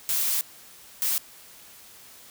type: noise bursts at uneven times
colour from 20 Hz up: blue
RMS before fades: -25 dBFS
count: 2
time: 0.09-0.41 / 1.02-1.18 s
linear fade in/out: 0 ms
effects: white hiss -49 dBFS RMS until 2.3 s